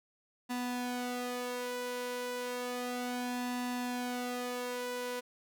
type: tone with flanger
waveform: sawtooth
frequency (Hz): 246.9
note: B3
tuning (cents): 0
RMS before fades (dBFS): -37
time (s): 0.49-5.21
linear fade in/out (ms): 20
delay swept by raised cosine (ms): 1.1 to 2.1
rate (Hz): 0.32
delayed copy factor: +0.7
effects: none